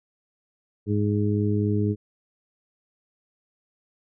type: harmonic tone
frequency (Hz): 103.83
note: G#2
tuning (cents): 0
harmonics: 1 / 2 / 3 / 4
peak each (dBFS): -23 / -26 / -28 / -29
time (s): 0.86-1.96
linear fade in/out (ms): 50
effects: none